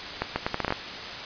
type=accelerating click train; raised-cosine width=0.5 ms; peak=-10 dBFS; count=9; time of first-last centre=0.22-0.724 s; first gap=140 ms; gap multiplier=0.75; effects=white hiss -35 dBFS RMS until 1.25 s + resampled to 11025 Hz